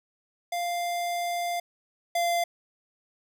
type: tone pair in turn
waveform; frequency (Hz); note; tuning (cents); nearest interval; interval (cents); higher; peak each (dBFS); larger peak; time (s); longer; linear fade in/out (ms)
square; 697 / 690.2; F5 / F5; -4 / -21; unison; 17; first; -28 / -24; second; 0.52-1.6 / 2.15-2.44; first; 5
effects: none